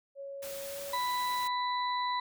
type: tone with pitch glide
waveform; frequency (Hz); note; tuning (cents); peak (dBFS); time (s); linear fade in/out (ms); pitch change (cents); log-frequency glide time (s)
sine; 554.4 to 562.8; C#5 to C#5; 0 to +26; -39; 0.15-0.99; 50; +26; 0.6-0.86
type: noise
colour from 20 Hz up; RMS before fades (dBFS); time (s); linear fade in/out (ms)
white; -44; 0.42-1.48; 10
type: harmonic tone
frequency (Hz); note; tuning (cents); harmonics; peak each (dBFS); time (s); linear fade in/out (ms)
991; B5; +6; 1 / 2 / 4; -30 / -40 / -39; 0.93-2.2; 5
effects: none